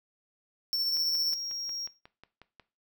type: tone with tremolo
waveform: square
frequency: 5430 Hz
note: F8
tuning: 50 cents flat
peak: -26 dBFS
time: 0.73-1.34 s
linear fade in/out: 0 ms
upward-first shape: sine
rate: 15 Hz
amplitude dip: 30%
type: tone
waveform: triangle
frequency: 5588 Hz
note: F8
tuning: in tune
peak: -32 dBFS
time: 0.92-1.87 s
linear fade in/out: 5 ms
type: click train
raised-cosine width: 0.3 ms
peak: -33 dBFS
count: 10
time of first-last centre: 0.97-2.597 s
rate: 5.53 Hz
effects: noise-tail reverb RT60 0.3 s tail -17 dB re dry